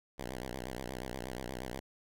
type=tone with vibrato; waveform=5% pulse; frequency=63.1 Hz; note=B1; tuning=38 cents sharp; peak=-28 dBFS; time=0.18-1.8 s; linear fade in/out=10 ms; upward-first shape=sine; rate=8.4 Hz; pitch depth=150 cents each way; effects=none